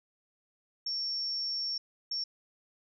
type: tone bursts at uneven times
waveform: sine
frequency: 5470 Hz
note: F8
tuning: 37 cents flat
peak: -31 dBFS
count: 2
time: 0.86-1.78 / 2.11-2.24 s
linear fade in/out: 5 ms
effects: none